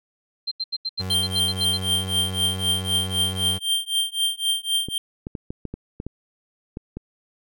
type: tone bursts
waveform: sine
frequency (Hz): 4143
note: C8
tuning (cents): -18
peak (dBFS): -23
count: 11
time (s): 0.47-1.775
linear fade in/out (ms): 10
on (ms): 45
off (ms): 81
type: tone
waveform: 30% pulse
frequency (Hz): 93.6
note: F#2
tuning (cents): +20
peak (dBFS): -25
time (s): 0.99-3.59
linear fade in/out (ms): 20
type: tone with tremolo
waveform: square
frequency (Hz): 3167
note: G7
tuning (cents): +17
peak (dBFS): -18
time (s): 1.1-4.98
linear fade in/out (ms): 2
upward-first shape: triangle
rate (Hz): 3.9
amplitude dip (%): 100
type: clicks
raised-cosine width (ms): 3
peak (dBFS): -18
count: 10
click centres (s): 4.886 / 5.269 / 5.352 / 5.505 / 5.653 / 5.74 / 6.001 / 6.066 / 6.771 / 6.97
effects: none